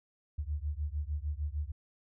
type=beating tone pair; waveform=sine; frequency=71.4 / 78 Hz; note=D2 / D#2; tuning=-48 / +5 cents; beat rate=6.6 Hz; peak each=-35 / -36 dBFS; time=0.38-1.72 s; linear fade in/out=10 ms; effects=none